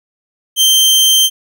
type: tone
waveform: sawtooth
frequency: 3136 Hz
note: G7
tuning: in tune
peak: -4 dBFS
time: 0.56-1.3 s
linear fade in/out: 50 ms
effects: none